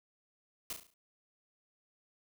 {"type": "noise with echo", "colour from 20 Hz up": "white", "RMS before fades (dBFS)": -39, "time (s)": [0.7, 0.73], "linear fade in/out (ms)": 2, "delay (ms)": 35, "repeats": 6, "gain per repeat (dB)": -6, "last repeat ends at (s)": 0.94, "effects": []}